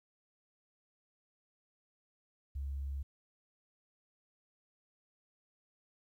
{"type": "tone", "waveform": "sine", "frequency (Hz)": 69.3, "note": "C#2", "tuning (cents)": 0, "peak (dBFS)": -35, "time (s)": [2.55, 3.03], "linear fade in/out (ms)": 10, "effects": ["tanh soft clip ceiling -31 dBFS", "12-bit"]}